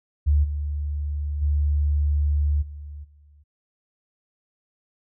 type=tone with level steps; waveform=sine; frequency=73.3 Hz; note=D2; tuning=3 cents flat; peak=-15 / -24 / -18 / -34 / -50 dBFS; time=0.26-3.44 s; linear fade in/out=20 ms; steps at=0.43 / 1.41 / 2.61 / 3.03 s; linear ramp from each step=20 ms; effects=none